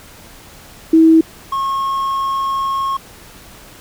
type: tone pair in turn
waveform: sine / triangle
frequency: 323 / 1086.4 Hz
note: E4 / C#6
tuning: -35 / -35 cents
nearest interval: octave + major sixth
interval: 2100 cents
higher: second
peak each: -5 / -14 dBFS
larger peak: first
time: 0.93-1.21 / 1.52-2.97 s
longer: second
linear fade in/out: 5 ms
effects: pink hiss -40 dBFS RMS until 3.8 s